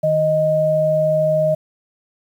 sine tone pair together, 155.57 / 622.3 Hz, D#3 / D#5, 0 / 0 cents, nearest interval 2 octaves, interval 2400 cents, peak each -22 / -14 dBFS, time 0.03-1.55 s, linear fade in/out 10 ms, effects 8-bit

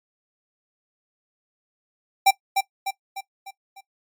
square tone with echo, 783 Hz, G5, 2 cents flat, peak -12 dBFS, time 2.26-2.31 s, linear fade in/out 10 ms, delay 300 ms, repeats 5, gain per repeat -6 dB, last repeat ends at 3.81 s, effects noise-tail reverb RT60 0.1 s tail -17 dB re dry + MP3 96 kbps

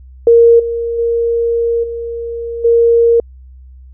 sine tone with level steps, 466.2 Hz, A#4, in tune, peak -3 / -15 / -11 / -19 / -6 dBFS, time 0.27-3.2 s, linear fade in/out 2 ms, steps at 0.59 / 0.98 / 1.83 / 2.64 s, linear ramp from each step 10 ms, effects added 64 Hz sine -34 dBFS peak until 3.93 s

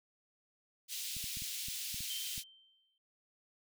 pink high-pass noise, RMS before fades -41 dBFS, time 0.88-2.44 s, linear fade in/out 50 ms, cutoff 2900 Hz, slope 24 dB/octave
clicks, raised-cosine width 5 ms, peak -37 dBFS, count 8, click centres 1.167 / 1.242 / 1.371 / 1.421 / 1.685 / 1.944 / 2.006 / 2.379 s
sine tone with exponential decay, 3121 Hz, G7, 8 cents flat, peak -39 dBFS, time 2.1-2.98 s, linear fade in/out 2 ms, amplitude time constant 190 ms
effects none

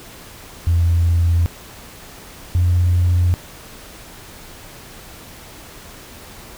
sine tone pair in turn, 85 / 88.38 Hz, F2 / F2, -46 / +21 cents, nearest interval minor second, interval 67 cents, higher second, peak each -11 dBFS, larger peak neither, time 0.67-1.46 / 2.55-3.34 s, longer neither, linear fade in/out 0 ms, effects tanh soft clip ceiling -8 dBFS + pink hiss -39 dBFS RMS until 6.57 s

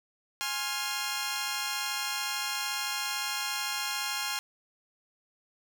10% pulse chord, F minor, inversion first, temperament equal with one note detuned, 830.6 / 1061.1 / 1396.9 Hz, Ab5 / C6 / F6, 0 / +24 / 0 cents, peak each -27 dBFS, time 0.41-4.39 s, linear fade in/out 0 ms, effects none

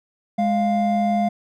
triangle tone pair together, 207.8 / 698 Hz, G#3 / F5, +1 / -1 cents, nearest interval octave + major sixth, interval 2098 cents, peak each -18 dBFS, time 0.38-1.29 s, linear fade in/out 10 ms, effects none

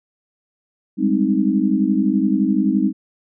sine chord, Ab major seventh, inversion third, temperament equal, 196 / 207.7 / 261.6 / 311.1 Hz, G3 / Ab3 / C4 / Eb4, 0 / 0 / 0 / 0 cents, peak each -20 dBFS, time 0.97-2.93 s, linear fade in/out 50 ms, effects none

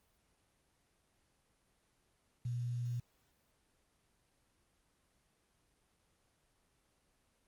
sine tone with quantisation, 121 Hz, B2, 35 cents flat, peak -35 dBFS, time 2.45-3 s, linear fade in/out 5 ms, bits 10, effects pink hiss -75 dBFS RMS until 7.47 s + Opus 24 kbps

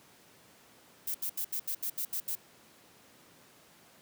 violet noise bursts, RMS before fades -34 dBFS, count 9, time 1.07-2.353 s, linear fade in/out 5 ms, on 75 ms, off 76 ms, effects pink hiss -59 dBFS RMS until 4.01 s + high-pass 150 Hz 12 dB/octave

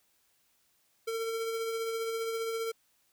square tone with tremolo, 453.1 Hz, A#4, 49 cents flat, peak -31 dBFS, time 1.07-2.72 s, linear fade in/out 10 ms, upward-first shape triangle, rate 15 Hz, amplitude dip 35%, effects white hiss -71 dBFS RMS until 3.12 s

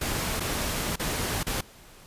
pink noise with dropouts, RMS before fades -29 dBFS, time 0.01-1.61 s, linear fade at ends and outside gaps 5 ms, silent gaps 0.398-0.404 / 0.959-0.995 / 1.432-1.466 s, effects pink hiss -51 dBFS RMS until 2.06 s + resampled to 32000 Hz

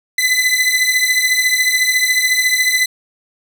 sawtooth beating tone pair, 2005 / 2019 Hz, B6 / B6, +26 / +38 cents, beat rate 14 Hz, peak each -12 dBFS, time 0.18-2.86 s, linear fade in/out 5 ms, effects none

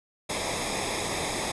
pink noise with comb filter, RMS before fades -30 dBFS, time 0.29-1.52 s, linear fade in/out 10 ms, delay 0.68 ms, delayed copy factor -0.7, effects resampled to 24000 Hz

